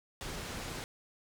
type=low-pass noise; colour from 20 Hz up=pink; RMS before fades=-41 dBFS; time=0.21-0.84 s; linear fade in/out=0 ms; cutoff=8900 Hz; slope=12 dB/octave; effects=none